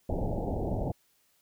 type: low-pass noise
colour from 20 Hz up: pink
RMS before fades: -31 dBFS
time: 0.09-0.92 s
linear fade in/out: 5 ms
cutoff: 850 Hz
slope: 96 dB/octave
effects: white hiss -69 dBFS RMS until 1.41 s